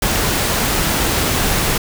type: noise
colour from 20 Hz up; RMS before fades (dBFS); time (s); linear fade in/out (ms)
pink; -17; 0.02-1.78; 5
effects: none